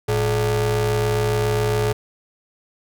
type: ring-modulated tone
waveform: 40% pulse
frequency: 156.9 Hz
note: D#3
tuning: 15 cents sharp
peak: -14 dBFS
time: 0.08-1.93 s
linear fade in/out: 10 ms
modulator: 269 Hz
effects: none